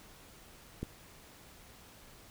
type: click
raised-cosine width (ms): 3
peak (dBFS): -23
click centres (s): 0.83
effects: pink hiss -56 dBFS RMS until 2.3 s